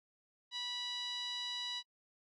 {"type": "tone with low-pass filter", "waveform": "5% pulse", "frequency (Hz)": 980, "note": "B5", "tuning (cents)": -14, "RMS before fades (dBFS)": -41, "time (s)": [0.51, 1.83], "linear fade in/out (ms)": 50, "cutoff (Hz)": 3800, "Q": 4.6, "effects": ["noise-tail reverb RT60 0.1 s tail -26 dB re dry"]}